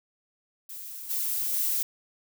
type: noise with level steps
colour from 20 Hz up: violet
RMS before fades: -40 / -29 / -27 dBFS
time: 0.69-1.83 s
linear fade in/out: 5 ms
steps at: 1.09 / 1.52 s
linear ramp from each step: 20 ms
effects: none